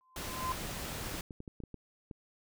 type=tone with exponential growth; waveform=sine; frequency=1031 Hz; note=C6; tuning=26 cents flat; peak=-30 dBFS; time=0.01-0.52 s; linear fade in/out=0 ms; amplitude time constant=110 ms
type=noise; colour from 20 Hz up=pink; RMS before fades=-40 dBFS; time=0.16-1.21 s; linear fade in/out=2 ms
type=clicks; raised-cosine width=3 ms; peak=-31 dBFS; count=8; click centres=1.143 / 1.308 / 1.404 / 1.478 / 1.603 / 1.637 / 1.743 / 2.112 s
effects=none